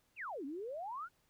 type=exponential two-way sweep; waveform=sine; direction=down then up; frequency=2886 to 261.3 to 1505 Hz; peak=-40 dBFS; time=0.16-1.09 s; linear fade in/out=50 ms; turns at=0.45 s; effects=pink hiss -75 dBFS RMS until 1.29 s